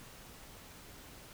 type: silence
effects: pink hiss -53 dBFS RMS until 1.33 s